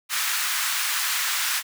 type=high-pass noise; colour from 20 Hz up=pink; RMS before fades=-25 dBFS; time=0.09-1.63 s; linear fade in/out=50 ms; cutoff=1200 Hz; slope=24 dB/octave; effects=none